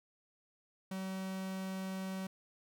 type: tone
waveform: 45% pulse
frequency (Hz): 189.8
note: F#3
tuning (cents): +44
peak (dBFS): -38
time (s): 0.91-2.27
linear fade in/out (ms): 5
effects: none